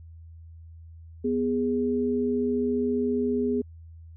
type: tone pair together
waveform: sine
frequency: 247.4 / 412.5 Hz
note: B3 / G#4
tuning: +3 / -12 cents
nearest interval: major sixth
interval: 885 cents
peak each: -25 / -26 dBFS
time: 1.24-3.62 s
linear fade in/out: 10 ms
effects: added 82 Hz sine -43 dBFS peak until 4.16 s